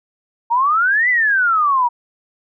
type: exponential two-way sweep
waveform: sine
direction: up then down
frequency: 910 to 2035 to 939 Hz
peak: -12 dBFS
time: 0.5-1.89 s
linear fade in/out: 20 ms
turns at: 1.09 s
effects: none